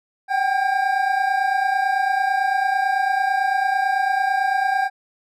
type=tone cluster; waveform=triangle; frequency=759 / 788 / 1609 Hz; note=F#5 / G5 / G6; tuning=+44 / +9 / +45 cents; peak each=-20 / -19 / -22 dBFS; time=0.28-4.9 s; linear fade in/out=50 ms; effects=none